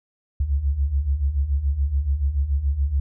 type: beating tone pair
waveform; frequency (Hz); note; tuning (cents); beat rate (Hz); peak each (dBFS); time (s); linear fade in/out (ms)
sine; 65.41 / 72.41; C2 / D2; 0 / -24; 7; -25 / -20; 0.4-3; 5
effects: none